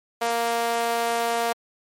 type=tone with high-pass filter; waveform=sawtooth; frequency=233.1 Hz; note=A#3; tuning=in tune; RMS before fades=-24 dBFS; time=0.21-1.53 s; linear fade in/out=10 ms; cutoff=620 Hz; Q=2.1; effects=MP3 64 kbps